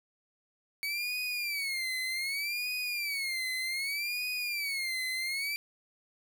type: tone with vibrato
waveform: 30% pulse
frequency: 2253 Hz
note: C#7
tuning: 28 cents sharp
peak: -29 dBFS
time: 0.83-5.56 s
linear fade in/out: 0 ms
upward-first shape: sine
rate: 0.65 Hz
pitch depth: 170 cents each way
effects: none